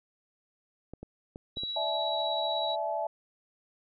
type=clicks; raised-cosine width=2 ms; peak=-28 dBFS; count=5; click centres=0.936 / 1.03 / 1.359 / 1.571 / 1.635 s
type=tone with tremolo; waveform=sine; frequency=3898 Hz; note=B7; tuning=23 cents flat; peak=-31 dBFS; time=1.56-2.76 s; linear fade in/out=20 ms; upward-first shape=triangle; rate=16 Hz; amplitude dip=30%
type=chord; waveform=sine; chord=D suspended second; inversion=none; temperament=equal with one note detuned; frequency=587.3 / 659.3 / 859.4 Hz; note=D5 / E5 / A5; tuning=0 / 0 / -41 cents; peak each=-36 / -32 / -33 dBFS; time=1.76-3.07 s; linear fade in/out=5 ms
effects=none